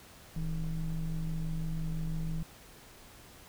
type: ring-modulated tone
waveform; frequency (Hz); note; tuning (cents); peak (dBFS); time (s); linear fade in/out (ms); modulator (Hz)
triangle; 69.3; C#2; 0; -26; 0.36-2.43; 5; 92.3
effects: pink hiss -54 dBFS RMS until 3.48 s